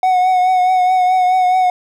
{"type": "tone with vibrato", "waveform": "triangle", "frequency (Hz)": 737, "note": "F#5", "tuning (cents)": -7, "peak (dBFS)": -8, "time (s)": [0.03, 1.7], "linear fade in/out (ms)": 2, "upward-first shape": "triangle", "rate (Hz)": 4.7, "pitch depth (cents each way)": 34, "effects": []}